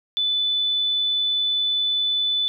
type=tone; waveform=sine; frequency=3495 Hz; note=A7; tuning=12 cents flat; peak=-19 dBFS; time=0.17-2.48 s; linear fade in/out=0 ms; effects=none